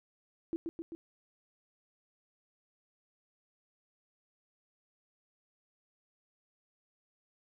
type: tone with echo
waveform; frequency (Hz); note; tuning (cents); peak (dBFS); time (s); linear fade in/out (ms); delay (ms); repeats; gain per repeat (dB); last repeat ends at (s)
sine; 331.9; E4; +12; -31; 0.53-0.56; 0; 130; 3; -3; 0.95
effects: none